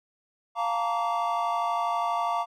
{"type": "chord", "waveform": "triangle", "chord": "Bb major seventh", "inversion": "second", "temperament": "equal with one note detuned", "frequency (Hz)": [698.5, 880, 932.3, 1152.5], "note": ["F5", "A5", "Bb5", "D6"], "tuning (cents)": [0, 0, 0, -33], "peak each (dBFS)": [-27, -33, -28, -28], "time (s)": [0.55, 2.46], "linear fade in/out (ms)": 50, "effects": []}